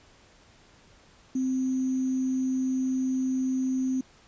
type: tone with sample-and-hold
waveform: sine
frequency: 260 Hz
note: C4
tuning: 11 cents flat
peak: -24 dBFS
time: 1.35-4.01 s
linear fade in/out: 5 ms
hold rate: 6300 Hz
effects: pink hiss -57 dBFS RMS until 4.27 s + resampled to 16000 Hz